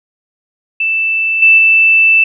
sine tone with level steps, 2649 Hz, E7, 8 cents sharp, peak -11 / -3 / -5 dBFS, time 0.8-2.24 s, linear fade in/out 5 ms, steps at 1.42 / 1.58 s, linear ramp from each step 5 ms, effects none

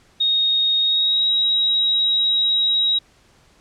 sine tone with pitch glide, 3729 to 3827 Hz, A#7 to A#7, 0 to +45 cents, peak -15 dBFS, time 0.2-2.99 s, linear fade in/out 10 ms, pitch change +45 cents, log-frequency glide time 0.8-1.25 s, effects pink hiss -55 dBFS RMS until 3.6 s + low-pass 8000 Hz 12 dB/octave

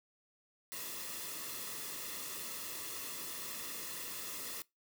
white noise with comb filter, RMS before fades -43 dBFS, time 0.72-4.62 s, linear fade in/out 0 ms, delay 1.3 ms, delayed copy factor -0.6, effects noise-tail reverb RT60 0.2 s tail -23 dB re dry

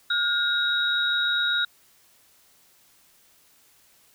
sine tone cluster, 1427 / 1572 / 3800 Hz, F6 / G6 / A#7, +37 / +4 / +33 cents, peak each -24 / -33 / -24 dBFS, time 0.1-1.65 s, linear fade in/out 5 ms, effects white hiss -59 dBFS RMS until 4.14 s

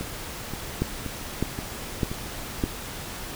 two click trains, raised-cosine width 3 ms, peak -18 / -10 dBFS, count 6 / 4, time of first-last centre 0.01-2.642 / 0.82-2.638 s, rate 1.9 / 1.65 Hz, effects pink hiss -36 dBFS RMS until 3.35 s

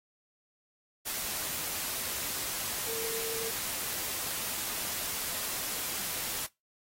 sine tone in noise, 453.5 Hz, A#4, 48 cents flat, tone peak -37 dBFS, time 2.87-3.51 s, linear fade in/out 20 ms, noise white, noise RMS -35 dBFS, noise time 1.05-6.47 s, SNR -5 dB, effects noise-tail reverb RT60 0.2 s tail -21 dB re dry + AAC 48 kbps

